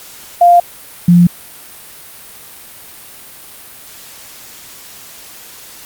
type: tone pair in turn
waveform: sine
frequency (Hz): 698.5 / 174.62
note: F5 / F3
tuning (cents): 0 / 0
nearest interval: 2 octaves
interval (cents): 2400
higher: first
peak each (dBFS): -3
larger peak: neither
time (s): 0.41-0.6 / 1.08-1.27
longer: neither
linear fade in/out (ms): 5
effects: white hiss -35 dBFS RMS until 5.85 s + Opus 48 kbps